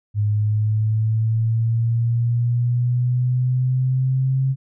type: linear sweep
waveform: sine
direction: up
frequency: 103.83 to 133.9 Hz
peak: -16 dBFS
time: 0.14-4.56 s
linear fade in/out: 50 ms
effects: none